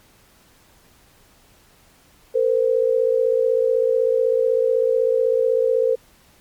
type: tone pair together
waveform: sine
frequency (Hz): 457 / 513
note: A#4 / C5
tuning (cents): -34 / -34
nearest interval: major second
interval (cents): 200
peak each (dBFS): -18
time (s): 2.34-5.96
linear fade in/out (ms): 20
effects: pink hiss -54 dBFS RMS until 6.4 s + MP3 96 kbps